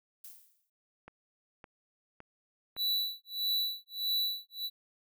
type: noise with exponential decay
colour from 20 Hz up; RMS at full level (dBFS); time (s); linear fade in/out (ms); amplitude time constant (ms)
violet; -45; 0.24-0.7; 5; 100
type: click train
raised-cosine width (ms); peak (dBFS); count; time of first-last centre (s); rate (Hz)
0.5; -33; 4; 1.08-2.765; 1.78
type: tone with tremolo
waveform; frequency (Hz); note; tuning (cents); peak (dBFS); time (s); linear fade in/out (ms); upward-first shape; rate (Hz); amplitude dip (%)
square; 3951; B7; 0; -28; 2.76-4.7; 50; sine; 1.6; 100
effects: none